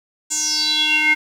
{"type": "tone with band-pass filter sweep", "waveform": "square", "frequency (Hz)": 306, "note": "D#4", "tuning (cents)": -29, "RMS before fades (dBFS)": -18, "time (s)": [0.3, 1.15], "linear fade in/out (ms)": 20, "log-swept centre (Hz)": [7400, 2000], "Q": 8, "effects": ["8-bit"]}